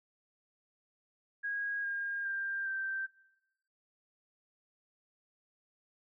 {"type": "tone with pitch steps", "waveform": "sine", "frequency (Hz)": [1642, 1615.7, 1589.7, 1564.2], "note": ["G#6", "G#6", "G6", "G6"], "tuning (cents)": [-20, -48, 24, -4], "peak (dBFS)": -33, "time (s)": [1.43, 3.07], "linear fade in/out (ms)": 20, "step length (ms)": 410, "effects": ["noise-tail reverb RT60 1.0 s tail -22 dB re dry"]}